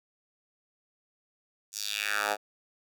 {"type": "tone with high-pass filter sweep", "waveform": "10% pulse", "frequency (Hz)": 103.83, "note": "G#2", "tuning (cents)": 0, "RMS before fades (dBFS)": -31, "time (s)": [1.72, 2.37], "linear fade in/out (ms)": 50, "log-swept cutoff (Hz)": [6700, 690], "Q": 2.4, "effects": []}